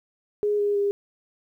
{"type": "tone with pitch steps", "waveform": "sine", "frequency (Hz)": [415.3, 409.6, 403.9], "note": ["G#4", "G#4", "G#4"], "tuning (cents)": [0, -24, -48], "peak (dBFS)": -20, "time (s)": [0.43, 0.91], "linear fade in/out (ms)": 0, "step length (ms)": 160, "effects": ["10-bit"]}